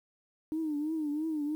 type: tone with vibrato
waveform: sine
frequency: 306.1 Hz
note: D#4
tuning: 28 cents flat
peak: -29 dBFS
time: 0.52-1.55 s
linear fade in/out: 0 ms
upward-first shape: triangle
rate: 3 Hz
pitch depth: 110 cents each way
effects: tanh soft clip ceiling -25 dBFS + 10-bit